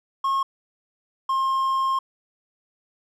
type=tone pair in turn; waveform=triangle; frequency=1084 / 1065.4 Hz; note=C#6 / C6; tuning=-39 / +31 cents; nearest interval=unison; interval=30 cents; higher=first; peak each=-18 dBFS; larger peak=neither; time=0.24-0.43 / 1.29-1.99 s; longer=second; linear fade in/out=5 ms; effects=none